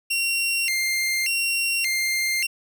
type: tone with vibrato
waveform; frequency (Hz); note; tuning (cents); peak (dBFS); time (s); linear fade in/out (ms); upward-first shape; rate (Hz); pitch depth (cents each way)
sawtooth; 2404; D7; +40; -18; 0.1-2.47; 10; square; 0.86; 230
effects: none